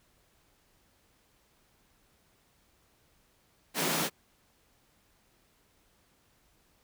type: high-pass noise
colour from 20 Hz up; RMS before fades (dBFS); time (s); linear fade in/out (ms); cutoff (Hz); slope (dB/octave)
pink; -30; 3.74-4.1; 50; 150; 96
effects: pink hiss -68 dBFS RMS until 6.83 s